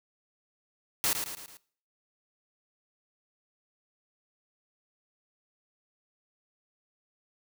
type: noise with echo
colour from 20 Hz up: white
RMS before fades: -27 dBFS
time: 1.04-1.13 s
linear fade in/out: 0 ms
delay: 110 ms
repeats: 4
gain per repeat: -6 dB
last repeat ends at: 1.57 s
effects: noise-tail reverb RT60 0.5 s tail -20 dB re dry